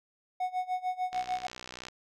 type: tone with tremolo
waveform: triangle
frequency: 736 Hz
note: F#5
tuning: 9 cents flat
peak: -25 dBFS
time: 0.4-1.47 s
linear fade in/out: 5 ms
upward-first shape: sine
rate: 6.7 Hz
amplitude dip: 90%
type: click train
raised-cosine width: 0.2 ms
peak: -24 dBFS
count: 48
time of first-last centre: 1.13-1.884 s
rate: 62.3 Hz
effects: none